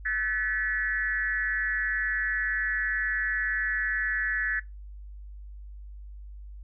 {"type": "tone with frequency modulation", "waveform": "sine", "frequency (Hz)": 1731, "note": "A6", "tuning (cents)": -29, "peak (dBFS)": -25, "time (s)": [0.05, 4.6], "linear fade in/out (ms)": 10, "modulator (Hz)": 209, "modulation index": 0.86, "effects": ["noise-tail reverb RT60 0.2 s tail -18 dB re dry", "added 50 Hz sine -40 dBFS peak until 6.63 s"]}